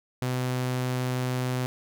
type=tone; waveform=sawtooth; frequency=126.8 Hz; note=B2; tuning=46 cents sharp; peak=-22 dBFS; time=0.22-1.66 s; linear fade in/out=0 ms; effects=none